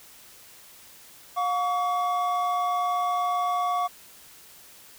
triangle tone pair together, 714.6 / 1132 Hz, F5 / C#6, +40 / +36 cents, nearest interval minor sixth, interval 796 cents, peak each -24 dBFS, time 1.36-3.88 s, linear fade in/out 20 ms, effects white hiss -50 dBFS RMS until 4.98 s

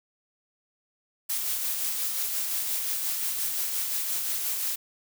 blue noise with tremolo, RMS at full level -28 dBFS, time 1.29-4.76 s, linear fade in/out 10 ms, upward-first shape sine, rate 5.7 Hz, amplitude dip 30%, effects none

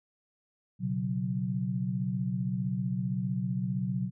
sine chord, B suspended second, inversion none, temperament just, 123.47 / 138.9 / 185.21 Hz, B2 / C#3 / F#3, 0 / +4 / +2 cents, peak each -33 / -35 / -31 dBFS, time 0.79-4.11 s, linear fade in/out 50 ms, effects none

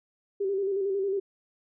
sine tone with vibrato, 392 Hz, G4, in tune, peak -25 dBFS, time 0.4-1.2 s, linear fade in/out 10 ms, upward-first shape square, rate 11 Hz, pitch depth 43 cents each way, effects none

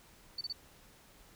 sine tone bursts, 4500 Hz, C#8, 25 cents sharp, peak -35 dBFS, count 3, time 0.38-0.527 s, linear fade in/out 5 ms, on 31 ms, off 27 ms, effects pink hiss -60 dBFS RMS until 1.35 s

